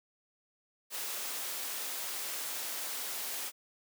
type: high-pass noise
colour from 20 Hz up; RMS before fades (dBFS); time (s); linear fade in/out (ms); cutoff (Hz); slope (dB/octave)
white; -38; 0.9-3.52; 50; 350; 12
effects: none